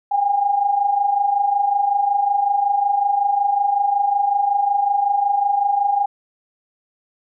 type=tone pair together; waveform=sine; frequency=786.6 / 812 Hz; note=G5 / G#5; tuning=+6 / -39 cents; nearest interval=minor second; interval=55 cents; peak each=-22 / -16 dBFS; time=0.11-6.06 s; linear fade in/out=10 ms; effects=none